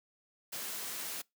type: noise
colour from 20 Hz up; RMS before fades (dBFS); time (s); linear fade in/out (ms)
white; -40; 0.52-1.22; 10
effects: noise-tail reverb RT60 0.2 s tail -25 dB re dry + high-pass 150 Hz 12 dB/octave